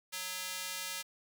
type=tone with high-pass filter; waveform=square; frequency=184.6 Hz; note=F#3; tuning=4 cents flat; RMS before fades=-40 dBFS; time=0.12-1.03 s; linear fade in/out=20 ms; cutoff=2300 Hz; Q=0.55; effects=none